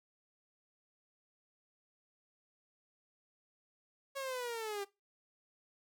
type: linear sweep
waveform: sawtooth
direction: down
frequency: 554.4 to 392 Hz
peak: -34 dBFS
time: 4.15-4.85 s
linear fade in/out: 20 ms
effects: noise-tail reverb RT60 0.2 s tail -18 dB re dry